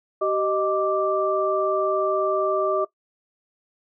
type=tone cluster; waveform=sine; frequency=384.6 / 621 / 1174 Hz; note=G4 / D#5 / D6; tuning=-33 / -3 / -1 cents; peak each=-24 / -23 / -25 dBFS; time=0.21-2.85 s; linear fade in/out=10 ms; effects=noise-tail reverb RT60 0.1 s tail -18 dB re dry